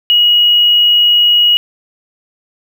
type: tone with hard clipping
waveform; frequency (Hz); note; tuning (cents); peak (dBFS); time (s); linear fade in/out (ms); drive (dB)
triangle; 2900; F#7; -35; -6; 0.1-1.57; 0; 3
effects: none